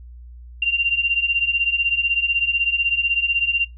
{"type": "beating tone pair", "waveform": "sine", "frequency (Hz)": [2762, 2778], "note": ["F7", "F7"], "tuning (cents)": [-20, -10], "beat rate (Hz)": 16, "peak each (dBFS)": [-22, -18], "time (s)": [0.62, 3.65], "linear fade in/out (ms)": 5, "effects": ["noise-tail reverb RT60 0.2 s tail -24 dB re dry", "added 60 Hz sine -37 dBFS peak until 3.77 s"]}